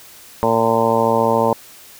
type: harmonic tone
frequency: 114 Hz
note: A#2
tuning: 38 cents flat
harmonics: 1 / 2 / 3 / 4 / 5 / 6 / 7 / 8 / 9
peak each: -27 / -22 / -27 / -19 / -19 / -26 / -24 / -19 / -24 dBFS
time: 0.43-1.53 s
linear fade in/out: 0 ms
effects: white hiss -42 dBFS RMS until 1.99 s

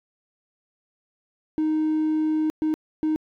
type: tone bursts at uneven times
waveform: triangle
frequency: 311.1 Hz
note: D#4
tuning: in tune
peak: -17 dBFS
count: 3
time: 1.58-2.5 / 2.62-2.74 / 3.03-3.16 s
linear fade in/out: 0 ms
effects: tanh soft clip ceiling -15 dBFS

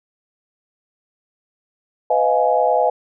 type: chord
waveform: sine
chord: F half-diminished seventh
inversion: second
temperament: just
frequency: 502.9 / 628.6 / 698.5 / 838.1 Hz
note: Cb5 / Eb5 / F5 / Ab5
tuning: +31 / +18 / 0 / +16 cents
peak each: -19 dBFS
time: 2.1-2.9 s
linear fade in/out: 5 ms
effects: none

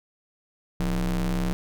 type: ring-modulated tone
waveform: square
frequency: 73.1 Hz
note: D2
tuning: 7 cents flat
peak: -21 dBFS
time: 0.8-1.53 s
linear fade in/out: 0 ms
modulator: 105 Hz
effects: none

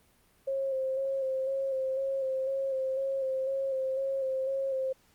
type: tone with vibrato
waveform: sine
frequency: 534 Hz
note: C5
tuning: 35 cents sharp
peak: -28 dBFS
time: 0.47-4.93 s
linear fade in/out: 10 ms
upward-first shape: square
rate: 2 Hz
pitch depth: 23 cents each way
effects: pink hiss -65 dBFS RMS until 5.14 s + Opus 32 kbps

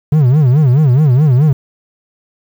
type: tone with vibrato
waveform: triangle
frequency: 138.2 Hz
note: C#3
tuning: 5 cents flat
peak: -4 dBFS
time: 0.12-1.53 s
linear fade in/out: 5 ms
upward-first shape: sine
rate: 4.7 Hz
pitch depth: 230 cents each way
effects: 7-bit

